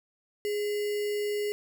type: tone with sample-and-hold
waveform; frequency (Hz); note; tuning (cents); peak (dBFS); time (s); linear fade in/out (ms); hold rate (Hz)
sine; 415.3; G#4; 0; -27; 0.45-1.52; 0; 2450
effects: none

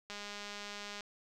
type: click train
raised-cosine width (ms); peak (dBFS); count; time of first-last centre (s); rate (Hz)
0.2; -27; 187; 0.1-1.007; 205
effects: none

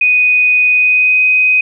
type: tone with pitch glide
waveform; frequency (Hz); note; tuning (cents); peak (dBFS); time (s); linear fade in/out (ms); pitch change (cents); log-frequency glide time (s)
sine; 2489 to 2508; D#7 to D#7; 0 to +13; -7; 0.01-1.61; 5; +13; 0.7-1.22
effects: none

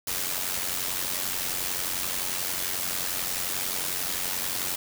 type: noise with amplitude modulation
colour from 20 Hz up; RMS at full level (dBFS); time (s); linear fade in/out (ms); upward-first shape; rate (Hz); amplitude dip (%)
white; -27; 0.07-4.76; 5; sine; 91.3; 60
effects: none

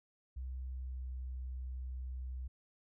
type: tone with pitch glide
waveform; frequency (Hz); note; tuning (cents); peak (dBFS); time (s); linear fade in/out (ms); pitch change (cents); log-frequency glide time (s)
sine; 64.3 to 63.63; C2 to C2; -30 to -48; -39; 0.36-2.48; 10; -18; 0.67-1.07
effects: none

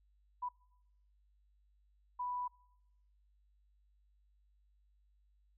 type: tone bursts at uneven times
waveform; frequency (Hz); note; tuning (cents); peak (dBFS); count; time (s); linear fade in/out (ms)
sine; 987.8; B5; 0; -36; 2; 0.42-0.49 / 2.19-2.48; 10
effects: noise-tail reverb RT60 0.9 s tail -25 dB re dry + added 50 Hz sine -68 dBFS peak until 5.57 s

